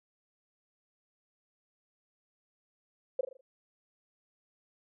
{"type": "tone with echo", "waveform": "sine", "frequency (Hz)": 523.3, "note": "C5", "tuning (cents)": 0, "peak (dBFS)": -24, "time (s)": [3.19, 3.21], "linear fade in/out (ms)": 5, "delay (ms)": 40, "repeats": 5, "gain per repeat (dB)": -7, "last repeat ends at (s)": 3.41, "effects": []}